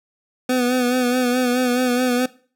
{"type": "tone with vibrato", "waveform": "25% pulse", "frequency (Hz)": 249.3, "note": "B3", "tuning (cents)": 16, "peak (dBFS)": -13, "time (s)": [0.49, 2.26], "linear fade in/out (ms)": 5, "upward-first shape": "sine", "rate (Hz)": 4.7, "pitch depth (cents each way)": 42, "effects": ["noise-tail reverb RT60 0.4 s tail -19 dB re dry"]}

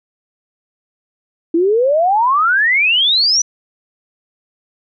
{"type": "exponential sweep", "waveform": "sine", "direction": "up", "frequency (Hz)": [321.6, 6010], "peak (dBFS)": -10, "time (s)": [1.54, 3.42], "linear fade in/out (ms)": 5, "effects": []}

